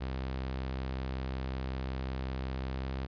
sawtooth tone with pitch glide, 65.41 to 66.09 Hz, C2 to C2, 0 to +18 cents, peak -30 dBFS, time 0-3.07 s, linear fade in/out 20 ms, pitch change +18 cents, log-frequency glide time 2.7-2.89 s, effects resampled to 11025 Hz

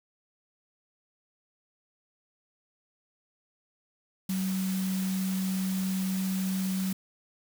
sine tone in noise, 189.2 Hz, F#3, 39 cents sharp, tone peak -27 dBFS, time 4.29-6.93 s, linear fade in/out 5 ms, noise white, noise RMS -40 dBFS, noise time 4.29-6.93 s, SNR +10 dB, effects none

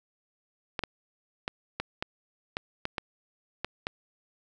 clicks, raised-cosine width 0.3 ms, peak -14 dBFS, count 10, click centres 0.792 / 0.837 / 1.479 / 1.8 / 2.025 / 2.569 / 2.854 / 2.982 / 3.646 / 3.869 s, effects none

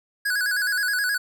square tone with vibrato, 1568 Hz, G6, in tune, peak -22 dBFS, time 0.25-1.18 s, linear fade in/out 10 ms, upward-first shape square, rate 9.5 Hz, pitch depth 92 cents each way, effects none

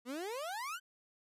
30% pulse exponential sweep, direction up, 233.1 to 1568 Hz, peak -36 dBFS, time 0.05-0.8 s, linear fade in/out 50 ms, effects resampled to 32000 Hz

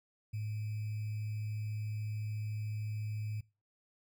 sine tone with sample-and-hold, 106.9 Hz, A2, 49 cents flat, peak -35 dBFS, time 0.33-3.41 s, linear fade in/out 10 ms, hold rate 2450 Hz, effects noise-tail reverb RT60 0.3 s tail -22 dB re dry

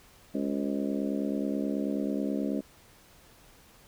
harmonic tone with a mistuned harmonic, 69.3 Hz, C#2, in tune, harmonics 3 / 4 / 5 / 6 / 7 / 8 / 9, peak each -32 / -31 / -37 / -41 / -42 / -41 / -41 dBFS, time 0.34-2.61 s, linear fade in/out 10 ms, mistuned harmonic 8, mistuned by -42 cents, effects pink hiss -57 dBFS RMS until 3.87 s

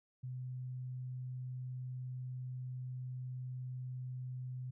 sine tone, 127.1 Hz, C3, 50 cents flat, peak -40 dBFS, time 0.23-4.71 s, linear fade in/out 10 ms, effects none

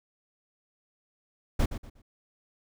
brown noise with echo, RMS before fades -23 dBFS, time 1.59-1.66 s, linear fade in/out 10 ms, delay 120 ms, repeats 3, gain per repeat -11 dB, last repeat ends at 2.02 s, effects none

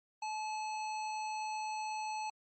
square tone, 862 Hz, A5, 36 cents flat, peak -37 dBFS, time 0.22-2.3 s, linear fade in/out 5 ms, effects MP3 32 kbps

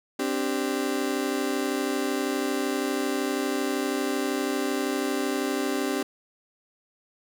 35% pulse chord, C suspended second, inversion none, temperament just, 261.6 / 294.3 / 392.4 Hz, C4 / D4 / G4, 0 / +4 / +2 cents, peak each -28 dBFS, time 0.19-6.03 s, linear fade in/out 5 ms, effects none

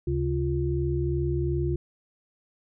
sine tone cluster, 72.9 / 135.7 / 349.5 Hz, D2 / C#3 / F4, -12 / -36 / +1 cents, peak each -28 dBFS, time 0.07-1.76 s, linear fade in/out 5 ms, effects none

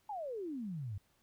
sine exponential sweep, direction down, 880 to 92.5 Hz, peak -38 dBFS, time 0.09-0.98 s, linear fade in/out 5 ms, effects pink hiss -73 dBFS RMS until 1.22 s

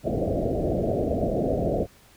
white low-pass noise, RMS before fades -25 dBFS, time 0.03-1.87 s, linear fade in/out 50 ms, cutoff 690 Hz, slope 96 dB/octave, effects pink hiss -55 dBFS RMS until 2.16 s

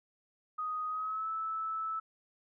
sine tone with pitch glide, 1248 to 1310 Hz, D#6 to E6, +5 to -11 cents, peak -33 dBFS, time 0.58-2 s, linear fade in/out 10 ms, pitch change +84 cents, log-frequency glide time 0.88-1.28 s, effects none

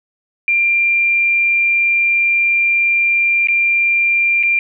sine tone with dropouts, 2381 Hz, D7, 23 cents sharp, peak -11 dBFS, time 0.48-4.59 s, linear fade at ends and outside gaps 1 ms, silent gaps 3.472-3.485 / 4.429-4.434 s, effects none

